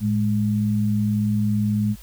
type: tone pair together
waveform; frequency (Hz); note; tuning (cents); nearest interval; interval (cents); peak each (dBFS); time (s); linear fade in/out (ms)
sine; 110 / 208.3; A2 / G#3; 0 / +5; major seventh; 1105; -22 / -20; 0-1.96; 50
effects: added 50 Hz sine -42 dBFS peak until 2.02 s + white hiss -49 dBFS RMS until 2.02 s